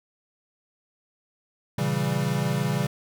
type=chord; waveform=square; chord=A# diminished seventh; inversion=none; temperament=equal with one note detuned; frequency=118.17 / 138.59 / 164.81 / 196 Hz; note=A#2 / C#3 / E3 / G3; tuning=+24 / 0 / 0 / 0 cents; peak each=-33 / -27 / -30 / -30 dBFS; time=1.78-2.87 s; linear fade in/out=5 ms; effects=none